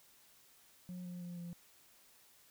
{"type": "tone with pitch steps", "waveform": "sine", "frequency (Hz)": [180, 177.62, 175.28, 172.97], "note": ["F#3", "F3", "F3", "F3"], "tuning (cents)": [-47, 30, 7, -16], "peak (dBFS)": -40, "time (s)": [0.89, 1.53], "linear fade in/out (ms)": 0, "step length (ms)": 160, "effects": ["tanh soft clip ceiling -42 dBFS", "white hiss -65 dBFS RMS until 2.5 s"]}